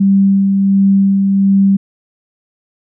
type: tone with tremolo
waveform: sine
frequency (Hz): 196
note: G3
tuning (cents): 0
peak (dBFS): -6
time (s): 0-1.77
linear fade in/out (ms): 10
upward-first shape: sine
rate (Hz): 1.4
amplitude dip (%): 30
effects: none